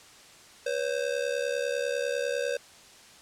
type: ring-modulated tone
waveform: square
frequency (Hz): 523.3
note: C5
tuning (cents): 0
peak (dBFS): -25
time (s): 0.66-2.57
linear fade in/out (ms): 5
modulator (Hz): 35
effects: white hiss -52 dBFS RMS until 3.21 s + low-pass 8000 Hz 12 dB/octave